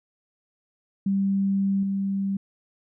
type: tone with level steps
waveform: sine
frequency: 196 Hz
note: G3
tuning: in tune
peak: -20 / -23 dBFS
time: 1.06-2.37 s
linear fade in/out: 5 ms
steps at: 1.83 s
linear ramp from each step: 2 ms
effects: none